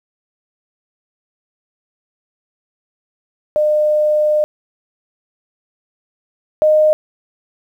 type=tone pair in turn; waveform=sine; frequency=605 / 615.2 Hz; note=D#5 / D#5; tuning=-49 / -20 cents; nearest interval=unison; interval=29 cents; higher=second; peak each=-11 / -8 dBFS; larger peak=second; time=3.56-4.44 / 6.62-6.93 s; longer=first; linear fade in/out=0 ms; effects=8-bit